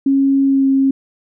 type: tone with pitch glide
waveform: sine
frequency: 273.4 to 269.8 Hz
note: C#4 to C#4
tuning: -24 to -47 cents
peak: -10 dBFS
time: 0.06-0.91 s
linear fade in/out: 5 ms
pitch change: -23 cents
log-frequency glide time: 0.45-0.67 s
effects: none